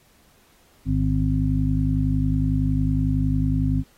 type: harmonic tone with a mistuned harmonic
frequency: 50.9 Hz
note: G#1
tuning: 34 cents flat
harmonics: 1 / 2 / 3 / 5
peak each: -24 / -24 / -24 / -24 dBFS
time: 0.85-3.84 s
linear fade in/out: 50 ms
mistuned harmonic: 5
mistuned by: +37 cents
effects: pink hiss -58 dBFS RMS until 3.97 s + AAC 48 kbps